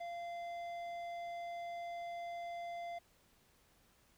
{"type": "tone with low-pass filter", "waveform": "square", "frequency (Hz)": 690, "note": "F5", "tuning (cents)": -21, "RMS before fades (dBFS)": -44, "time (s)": [0, 2.99], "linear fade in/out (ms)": 10, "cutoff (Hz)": 3000, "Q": 0.54, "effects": ["pink hiss -70 dBFS RMS until 4.17 s"]}